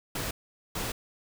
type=noise bursts at uneven times; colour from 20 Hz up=pink; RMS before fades=-33 dBFS; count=2; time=0.15-0.31 / 0.75-0.92 s; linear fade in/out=5 ms; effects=none